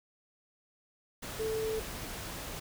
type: tone in noise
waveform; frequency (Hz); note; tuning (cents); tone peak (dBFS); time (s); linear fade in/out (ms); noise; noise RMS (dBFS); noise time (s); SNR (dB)
sine; 440; A4; 0; -31; 1.39-1.8; 10; pink; -41; 1.22-2.6; +7
effects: none